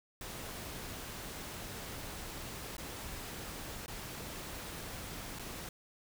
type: noise with dropouts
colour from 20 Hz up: pink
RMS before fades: -44 dBFS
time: 0.21-5.69 s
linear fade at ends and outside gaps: 2 ms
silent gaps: 2.768-2.78 / 3.861-3.88 / 5.388-5.394 s
effects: none